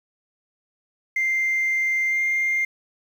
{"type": "tone with pitch glide", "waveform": "sine", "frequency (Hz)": [2093, 2108], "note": ["C7", "C7"], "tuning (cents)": [0, 12], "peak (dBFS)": -18, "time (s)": [1.16, 2.65], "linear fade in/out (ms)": 5, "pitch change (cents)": 12, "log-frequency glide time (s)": [2.08, 2.2], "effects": ["tanh soft clip ceiling -16 dBFS", "8-bit"]}